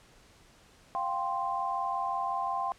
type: chord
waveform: sine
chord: F suspended second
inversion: none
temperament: equal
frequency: 698.5 / 784 / 1046.5 Hz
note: F5 / G5 / C6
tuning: 0 / 0 / 0 cents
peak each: -36 / -33 / -32 dBFS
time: 0.95-2.72 s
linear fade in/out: 0 ms
effects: pink hiss -59 dBFS RMS until 2.78 s + low-pass 9000 Hz 12 dB/octave